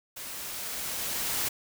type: noise with level ramp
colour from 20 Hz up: white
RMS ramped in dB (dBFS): -40 to -29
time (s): 0.16-1.49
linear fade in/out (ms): 10
effects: none